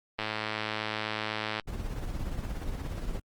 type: click train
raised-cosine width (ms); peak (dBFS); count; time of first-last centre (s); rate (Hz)
0.3; -15; 153; 0.19-1.597; 108
type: noise with tremolo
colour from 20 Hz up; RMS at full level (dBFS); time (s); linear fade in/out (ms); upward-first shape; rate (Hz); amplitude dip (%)
brown; -32; 1.67-3.2; 10; triangle; 17; 55
effects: Opus 24 kbps